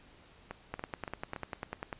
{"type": "two click trains", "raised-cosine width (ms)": 0.5, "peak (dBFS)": [-21, -24], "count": [13, 4], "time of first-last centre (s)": [[0.74, 1.928], [0.51, 1.362]], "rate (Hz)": [10.1, 3.52], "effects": ["pink hiss -59 dBFS RMS until 1.99 s", "resampled to 8000 Hz"]}